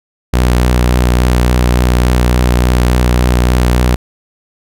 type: tone with vibrato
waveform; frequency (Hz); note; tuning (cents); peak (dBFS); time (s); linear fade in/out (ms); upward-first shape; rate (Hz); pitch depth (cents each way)
sawtooth; 61.3; B1; -12; -4; 0.33-3.96; 10; triangle; 3.5; 23
effects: none